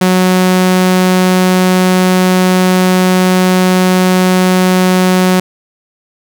sawtooth tone, 184.1 Hz, F#3, 8 cents flat, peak -3 dBFS, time 0.01-5.4 s, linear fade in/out 5 ms, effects none

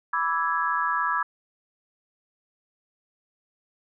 sine chord, E dominant seventh, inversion second, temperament equal with one note detuned, 987.8 / 1161.2 / 1318.5 / 1661.2 Hz, B5 / D6 / E6 / G#6, 0 / -20 / 0 / 0 cents, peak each -28 dBFS, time 0.13-1.23 s, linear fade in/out 5 ms, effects none

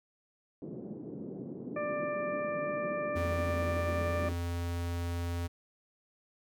white band-pass noise, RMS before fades -42 dBFS, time 0.62-4.33 s, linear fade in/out 2 ms, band 150 to 370 Hz, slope 24 dB/octave
harmonic tone, 592 Hz, D5, 14 cents sharp, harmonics 1 / 2 / 3 / 4, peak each -33 / -39 / -43 / -45 dBFS, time 1.76-4.29 s, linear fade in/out 5 ms
square tone, 86.1 Hz, F2, 24 cents flat, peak -33 dBFS, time 3.15-5.48 s, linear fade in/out 20 ms
effects none

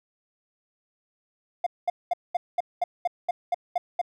triangle tone bursts, 706 Hz, F5, 19 cents sharp, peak -18 dBFS, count 11, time 1.64-4.015 s, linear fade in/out 5 ms, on 25 ms, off 210 ms, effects tanh soft clip ceiling -14 dBFS

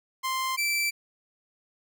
sawtooth tone pair in turn, 1046.5 / 2332 Hz, C6 / D7, 0 / -13 cents, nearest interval octave + major second, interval 1387 cents, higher second, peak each -23 / -21 dBFS, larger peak second, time 0.23-0.57 / 0.57-0.91 s, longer neither, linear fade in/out 20 ms, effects none

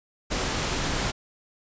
pink noise, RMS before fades -27 dBFS, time 0.3-1.12 s, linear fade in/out 20 ms, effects resampled to 16000 Hz

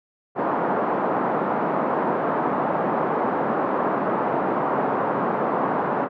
white band-pass noise, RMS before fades -23 dBFS, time 0.35-6.09 s, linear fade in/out 50 ms, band 170 to 1100 Hz, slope 24 dB/octave, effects none

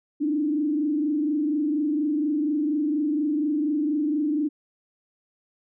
sine tone with frequency modulation, 299.3 Hz, D4, 33 cents sharp, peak -21 dBFS, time 0.2-4.49 s, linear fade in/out 20 ms, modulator 24.2 Hz, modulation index 0.78, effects none

